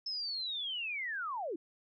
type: linear sweep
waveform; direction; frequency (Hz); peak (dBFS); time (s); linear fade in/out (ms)
sine; down; 5274 to 292.5; -35; 0.06-1.56; 5
effects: none